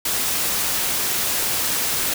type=noise; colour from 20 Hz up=white; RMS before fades=-22 dBFS; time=0.05-2.14 s; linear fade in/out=5 ms; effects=none